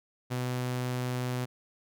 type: tone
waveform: sawtooth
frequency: 125.3 Hz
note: B2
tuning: 25 cents sharp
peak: -26 dBFS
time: 0.3-1.46 s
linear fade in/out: 20 ms
effects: none